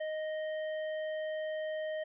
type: tone with hard clipping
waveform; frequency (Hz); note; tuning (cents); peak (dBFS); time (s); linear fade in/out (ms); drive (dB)
sine; 622.3; D#5; 0; -36; 0-2.04; 10; 10
effects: resampled to 8000 Hz